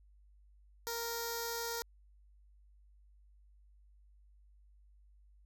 5% pulse tone with notch filter, 465.5 Hz, A#4, 2 cents flat, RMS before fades -39 dBFS, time 0.87-1.82 s, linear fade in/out 0 ms, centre 2700 Hz, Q 0.57, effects added 50 Hz sine -60 dBFS peak until 5.45 s

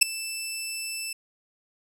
15% pulse tone with ADSR envelope, 2647 Hz, E7, 7 cents sharp, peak -3 dBFS, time 0.01-1.13 s, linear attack 14 ms, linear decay 6 ms, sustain -21 dB, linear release 5 ms, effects none

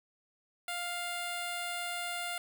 5% pulse tone with notch filter, 701 Hz, F5, 6 cents sharp, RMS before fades -37 dBFS, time 0.68-2.38 s, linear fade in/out 2 ms, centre 5800 Hz, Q 0.65, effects none

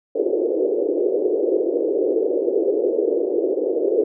white band-pass noise, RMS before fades -20 dBFS, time 0.15-4.04 s, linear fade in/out 5 ms, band 340 to 490 Hz, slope 48 dB/octave, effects none

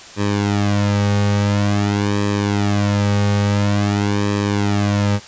sawtooth tone with flanger, 102 Hz, G#2, 31 cents flat, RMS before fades -17 dBFS, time 0.16-5.2 s, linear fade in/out 50 ms, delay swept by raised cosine 1.4 to 3 ms, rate 0.48 Hz, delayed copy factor -0.8, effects white hiss -38 dBFS RMS until 5.27 s + resampled to 16000 Hz

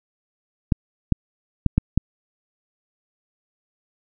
clicks, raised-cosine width 5 ms, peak -3 dBFS, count 5, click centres 0.722 / 1.123 / 1.663 / 1.78 / 1.976 s, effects none

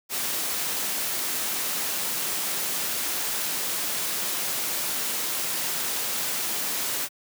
white noise, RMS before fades -28 dBFS, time 0.09-7.09 s, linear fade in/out 50 ms, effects high-pass 150 Hz 12 dB/octave

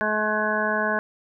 harmonic tone with a mistuned harmonic, 214 Hz, A3, 48 cents flat, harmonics 1 / 2 / 3 / 4 / 5 / 7 / 8, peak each -30 / -31 / -27 / -32 / -29 / -27 / -28 dBFS, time 0.01-0.99 s, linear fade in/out 0 ms, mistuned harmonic 8, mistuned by -35 cents, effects none

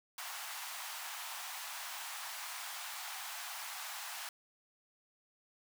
pink high-pass noise, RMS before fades -44 dBFS, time 0.18-4.29 s, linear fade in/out 2 ms, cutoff 740 Hz, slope 48 dB/octave, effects none

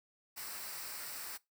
white noise with comb filter, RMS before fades -44 dBFS, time 0.36-1.38 s, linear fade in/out 20 ms, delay 0.3 ms, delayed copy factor -0.55, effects noise-tail reverb RT60 0.2 s tail -21 dB re dry

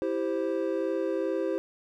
triangle chord, C major, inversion first, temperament equal, 329.6 / 392 / 523.3 Hz, E4 / G4 / C5, 0 / 0 / 0 cents, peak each -29 / -29 / -29 dBFS, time 0.02-1.58 s, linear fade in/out 0 ms, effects none

